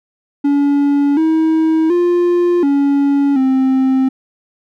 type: tone with pitch steps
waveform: triangle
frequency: 284.5 / 319.4 / 350.7 / 281.3 / 263.3 Hz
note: C#4 / D#4 / F4 / C#4 / C4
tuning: +45 / +45 / +7 / +26 / +11 cents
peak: -8 dBFS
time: 0.44-4.09 s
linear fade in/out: 10 ms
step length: 730 ms
effects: none